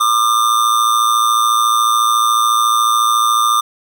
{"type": "tone with amplitude modulation", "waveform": "square", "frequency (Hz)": 1200, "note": "D6", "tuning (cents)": 37, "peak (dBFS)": -9, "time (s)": [0, 3.61], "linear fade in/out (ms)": 10, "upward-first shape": "sine", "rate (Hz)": 114, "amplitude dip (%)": 60, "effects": []}